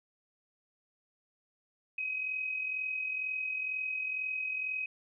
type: tone with amplitude modulation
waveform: sine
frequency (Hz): 2529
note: D#7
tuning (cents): +28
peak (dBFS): -30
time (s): 1.98-4.86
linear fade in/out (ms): 5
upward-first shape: sine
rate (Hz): 42.1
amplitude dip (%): 50
effects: none